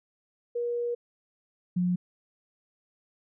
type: tone pair in turn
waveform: sine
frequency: 477.7 / 178.94 Hz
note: A#4 / F3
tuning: +42 / +42 cents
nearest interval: octave + perfect fourth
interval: 1700 cents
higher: first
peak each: -27 / -23 dBFS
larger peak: second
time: 0.55-0.95 / 1.76-1.96 s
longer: first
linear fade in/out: 10 ms
effects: none